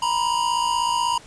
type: tone pair together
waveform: square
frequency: 946.7 / 1003 Hz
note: A#5 / B5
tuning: +26 / +26 cents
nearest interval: minor second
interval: 100 cents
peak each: -22 / -25 dBFS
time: 0.02-1.18 s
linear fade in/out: 5 ms
effects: pink hiss -46 dBFS RMS until 1.26 s + resampled to 22050 Hz